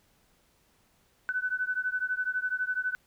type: beating tone pair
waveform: sine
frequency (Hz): 1496 / 1508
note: F#6 / F#6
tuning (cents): +19 / +32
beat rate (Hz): 12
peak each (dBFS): -31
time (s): 1.29-2.95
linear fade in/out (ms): 0
effects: pink hiss -67 dBFS RMS until 3.06 s